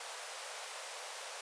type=high-pass noise; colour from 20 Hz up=pink; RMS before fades=-45 dBFS; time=0-1.41 s; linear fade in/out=2 ms; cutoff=490 Hz; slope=48 dB/octave; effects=resampled to 22050 Hz